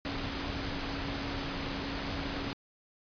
sine tone in noise, 277.2 Hz, C#4, in tune, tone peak -40 dBFS, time 0.05-2.53 s, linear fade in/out 0 ms, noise pink, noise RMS -36 dBFS, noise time 0.05-2.53 s, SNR -7 dB, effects resampled to 11025 Hz

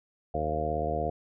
harmonic tone, 77.1 Hz, D#2, 15 cents flat, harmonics 1 / 2 / 3 / 4 / 5 / 6 / 7 / 8 / 9, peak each -35 / -38 / -41 / -40 / -39 / -35 / -35 / -42 / -31 dBFS, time 0.34-1.1 s, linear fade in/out 5 ms, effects none

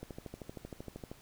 click train, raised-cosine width 2 ms, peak -29 dBFS, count 15, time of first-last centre 0.03-1.115 s, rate 12.9 Hz, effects pink hiss -59 dBFS RMS until 1.21 s

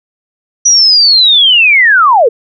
sine linear sweep, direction down, 5900 to 415.3 Hz, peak -3 dBFS, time 0.65-2.29 s, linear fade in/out 10 ms, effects none

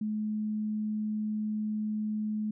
sine tone, 213.6 Hz, G#3, 49 cents sharp, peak -29 dBFS, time 0.01-2.51 s, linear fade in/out 5 ms, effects none

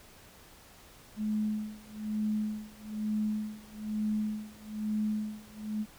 sine tone with tremolo, 213.5 Hz, G#3, 48 cents sharp, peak -27 dBFS, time 1.16-5.86 s, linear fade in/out 50 ms, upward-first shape sine, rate 1.1 Hz, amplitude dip 95%, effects pink hiss -55 dBFS RMS until 5.98 s

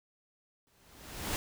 pink noise with exponential growth, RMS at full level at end -32 dBFS, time 0.67-1.36 s, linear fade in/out 0 ms, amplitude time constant 150 ms, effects none

